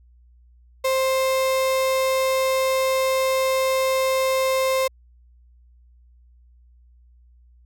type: tone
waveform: 35% pulse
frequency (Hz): 526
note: C5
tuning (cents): +9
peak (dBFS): -17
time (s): 0.84-4.88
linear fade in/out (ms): 10
effects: added 60 Hz sine -50 dBFS peak until 7.65 s